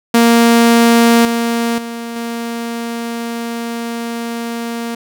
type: tone with level steps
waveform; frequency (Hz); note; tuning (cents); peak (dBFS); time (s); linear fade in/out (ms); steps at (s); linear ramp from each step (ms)
sawtooth; 233.1; A#3; 0; -3 / -10 / -19 / -16; 0.14-4.95; 5; 1.25 / 1.78 / 2.16; 2
effects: none